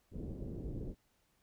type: low-pass noise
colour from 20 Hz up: pink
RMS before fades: -42 dBFS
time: 0.11-0.95 s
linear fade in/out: 50 ms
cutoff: 420 Hz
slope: 24 dB/octave
effects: pink hiss -75 dBFS RMS until 1.42 s